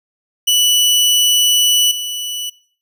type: tone with level steps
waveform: sawtooth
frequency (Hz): 2960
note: F#7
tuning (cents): 0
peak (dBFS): -7 / -18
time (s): 0.47-2.5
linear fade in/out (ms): 10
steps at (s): 1.91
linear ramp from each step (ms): 5
effects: noise-tail reverb RT60 0.5 s tail -20 dB re dry